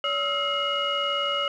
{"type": "tone cluster", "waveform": "sine", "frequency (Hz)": [569, 1291, 1369, 2127, 2895], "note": ["C#5", "E6", "F6", "C7", "F#7"], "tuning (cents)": [45, -37, -35, 28, -38], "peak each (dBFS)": [-29, -28, -34, -34, -26], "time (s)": [0.04, 1.48], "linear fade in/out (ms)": 2, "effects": ["tanh soft clip ceiling -16 dBFS"]}